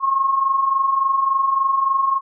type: tone pair together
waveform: sine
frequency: 1060.5 / 1084 Hz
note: C6 / C#6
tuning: +23 / -39 cents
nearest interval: unison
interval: 38 cents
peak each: -23 / -16 dBFS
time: 0-2.21 s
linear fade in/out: 50 ms
effects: none